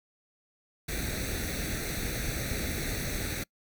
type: noise with comb filter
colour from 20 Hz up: pink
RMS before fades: -33 dBFS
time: 0.88-3.44 s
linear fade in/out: 10 ms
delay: 0.49 ms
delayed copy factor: +0.8
effects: noise-tail reverb RT60 0.1 s tail -25 dB re dry